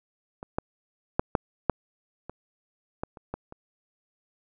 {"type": "clicks", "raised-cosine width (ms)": 1, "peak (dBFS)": [-24, -12, -7, -7, -6, -23, -16, -30, -18, -28], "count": 10, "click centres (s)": [0.429, 0.585, 1.195, 1.352, 1.697, 2.296, 3.035, 3.172, 3.34, 3.524], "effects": []}